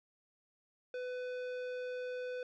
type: tone with tanh clipping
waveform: sine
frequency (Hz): 500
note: B4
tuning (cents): +21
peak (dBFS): -40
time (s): 0.94-2.43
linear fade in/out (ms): 2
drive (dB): 14
effects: none